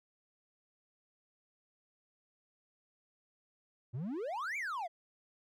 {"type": "exponential two-way sweep", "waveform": "triangle", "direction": "up then down", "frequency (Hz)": [109, 2393, 639], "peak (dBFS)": -34, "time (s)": [3.93, 4.88], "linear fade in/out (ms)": 20, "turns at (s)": 4.57, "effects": []}